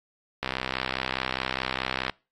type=click train; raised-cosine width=0.3 ms; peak=-11 dBFS; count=109; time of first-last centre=0.43-2.097 s; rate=64.8 Hz; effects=noise-tail reverb RT60 0.3 s tail -25 dB re dry + AAC 32 kbps